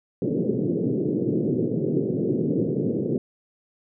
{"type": "band-pass noise", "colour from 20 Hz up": "white", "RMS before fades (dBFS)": -24, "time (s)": [0.22, 3.18], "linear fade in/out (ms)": 2, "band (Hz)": [120, 450], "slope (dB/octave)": 48, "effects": []}